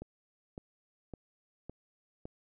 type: click train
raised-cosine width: 2 ms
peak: -29 dBFS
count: 5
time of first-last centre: 0.02-2.255 s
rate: 1.79 Hz
effects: none